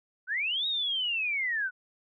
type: linear two-way sweep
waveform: sine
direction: up then down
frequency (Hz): 1446 to 3809 to 1446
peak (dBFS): -27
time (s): 0.27-1.71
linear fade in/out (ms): 50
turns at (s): 0.67
effects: none